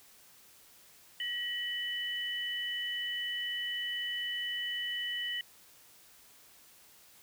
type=tone pair together; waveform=sine; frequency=1912 / 2988 Hz; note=A#6 / F#7; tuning=+43 / +16 cents; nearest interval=minor sixth; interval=773 cents; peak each=-37 / -35 dBFS; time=1.2-5.41 s; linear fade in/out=2 ms; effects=white hiss -59 dBFS RMS until 7.22 s